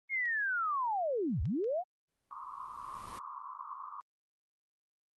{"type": "linear two-way sweep", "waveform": "sine", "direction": "down then up", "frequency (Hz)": [2185, 59.1, 762], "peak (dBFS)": -30, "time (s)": [0.09, 1.84], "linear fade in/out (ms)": 50, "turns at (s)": 1.42}
{"type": "clicks", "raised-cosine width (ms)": 0.2, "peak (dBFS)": [-38, -38, -42], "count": 3, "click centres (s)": [0.257, 1.455, 1.643]}
{"type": "noise with exponential growth", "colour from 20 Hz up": "pink", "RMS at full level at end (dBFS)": -47, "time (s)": [2.08, 3.19], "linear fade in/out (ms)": 5, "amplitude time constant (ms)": 240}
{"type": "band-pass noise", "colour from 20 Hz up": "white", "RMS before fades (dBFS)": -45, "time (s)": [2.31, 4.01], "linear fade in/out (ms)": 0, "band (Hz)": [980, 1200], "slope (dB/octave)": 96}
{"effects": ["Opus 32 kbps"]}